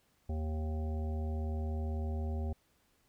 harmonic tone, 78 Hz, D#2, 5 cents sharp, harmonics 1 / 3 / 5 / 7 / 9 / 10, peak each -33 / -43 / -47 / -50 / -52 / -53 dBFS, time 0.29-2.53 s, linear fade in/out 5 ms, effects pink hiss -72 dBFS RMS until 3.08 s

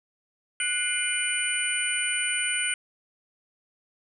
sine tone cluster, 1474 / 2107 / 2405 / 2977 / 9130 Hz, F#6 / C7 / D7 / F#7 / D9, -7 / +12 / +41 / +10 / -50 cents, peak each -31 / -32 / -32 / -31 / -29 dBFS, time 0.6-2.74 s, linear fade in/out 2 ms, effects none

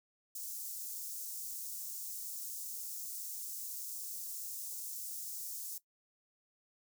white high-pass noise, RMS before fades -43 dBFS, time 0.35-5.78 s, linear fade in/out 5 ms, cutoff 5900 Hz, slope 24 dB/octave, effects noise-tail reverb RT60 0.1 s tail -17 dB re dry

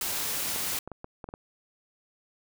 white noise, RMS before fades -31 dBFS, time 0.01-0.79 s, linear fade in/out 2 ms
clicks, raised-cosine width 1 ms, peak -25 dBFS, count 7, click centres 0.561 / 0.876 / 0.917 / 1.044 / 1.242 / 1.289 / 1.339 s
effects none

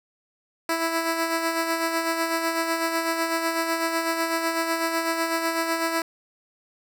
10% pulse tone with tremolo, 329.6 Hz, E4, in tune, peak -13 dBFS, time 0.69-6.02 s, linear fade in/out 2 ms, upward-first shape sine, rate 8 Hz, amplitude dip 45%, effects none

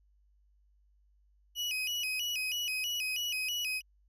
35% pulse tone with vibrato, 2718 Hz, F7, 48 cents flat, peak -30 dBFS, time 1.55-3.82 s, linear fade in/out 50 ms, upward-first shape square, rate 3.1 Hz, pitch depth 130 cents each way, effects added 50 Hz sine -64 dBFS peak until 4.08 s

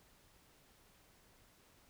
silence, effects pink hiss -67 dBFS RMS until 1.89 s

